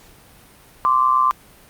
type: tone pair together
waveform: sine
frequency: 1040.8 / 1169 Hz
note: C6 / D6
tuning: -9 / -8 cents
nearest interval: major second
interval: 201 cents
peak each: -16 dBFS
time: 0.85-1.31 s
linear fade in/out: 0 ms
effects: pink hiss -48 dBFS RMS until 1.69 s + Opus 48 kbps